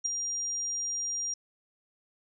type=tone with ADSR envelope; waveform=sine; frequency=5700 Hz; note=F8; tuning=34 cents sharp; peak=-23 dBFS; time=0.04-1.34 s; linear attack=20 ms; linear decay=4 ms; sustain=-7 dB; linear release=4 ms; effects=none